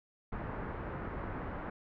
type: low-pass noise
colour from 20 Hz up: pink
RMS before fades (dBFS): -40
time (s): 0.32-1.7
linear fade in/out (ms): 5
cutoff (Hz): 1700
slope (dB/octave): 24
effects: none